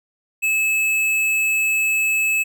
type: tone with tanh clipping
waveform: sine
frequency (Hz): 2600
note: E7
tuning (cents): -24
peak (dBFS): -18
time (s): 0.42-2.44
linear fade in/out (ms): 20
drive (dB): 15
effects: none